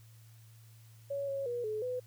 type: tone with pitch steps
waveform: sine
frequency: 560 / 550 / 482 / 429.3 / 501 Hz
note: C#5 / C#5 / B4 / A4 / B4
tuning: +18 / -14 / -42 / -43 / +25 cents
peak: -33 dBFS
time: 1.1-2 s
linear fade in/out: 10 ms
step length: 180 ms
effects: added 112 Hz sine -54 dBFS peak until 2.06 s + white hiss -65 dBFS RMS until 2.06 s